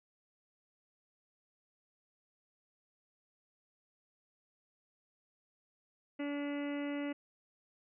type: harmonic tone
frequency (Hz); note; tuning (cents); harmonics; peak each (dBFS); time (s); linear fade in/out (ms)
287.4; D4; -37; 1 / 2 / 3 / 4 / 5 / 6 / 7 / 8 / 9 / 10; -36 / -43 / -53 / -55 / -53 / -59 / -49 / -57 / -55 / -56; 6.19-7.13; 10
effects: none